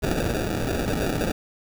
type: noise with sample-and-hold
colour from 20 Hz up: blue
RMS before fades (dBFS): -25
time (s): 0.02-1.32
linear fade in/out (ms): 10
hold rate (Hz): 1050
effects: none